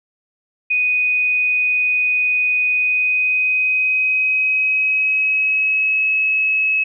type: tone with pitch glide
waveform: sine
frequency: 2489 to 2574 Hz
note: D#7 to E7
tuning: 0 to -42 cents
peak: -14 dBFS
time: 0.7-6.84 s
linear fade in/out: 10 ms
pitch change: +58 cents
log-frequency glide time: 2.71-6.08 s
effects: none